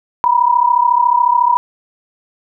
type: tone pair together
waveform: sine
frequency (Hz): 953.8 / 987.8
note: A#5 / B5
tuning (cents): +39 / 0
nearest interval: minor second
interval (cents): 61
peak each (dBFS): -12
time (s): 0.24-1.57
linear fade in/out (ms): 0
effects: none